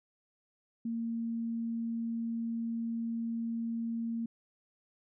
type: tone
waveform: sine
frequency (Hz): 230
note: A#3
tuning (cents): -23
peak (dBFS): -32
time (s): 0.85-4.26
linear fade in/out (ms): 5
effects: none